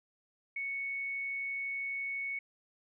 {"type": "tone", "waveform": "sine", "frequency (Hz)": 2217, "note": "C#7", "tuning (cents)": 0, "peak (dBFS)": -34, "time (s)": [0.56, 2.39], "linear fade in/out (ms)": 5, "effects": []}